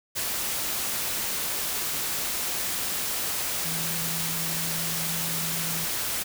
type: tone in noise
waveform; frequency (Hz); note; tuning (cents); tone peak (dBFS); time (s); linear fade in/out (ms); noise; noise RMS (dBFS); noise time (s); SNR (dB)
sine; 164.81; E3; 0; -35; 3.64-5.86; 20; white; -29; 0.15-6.24; -9
effects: none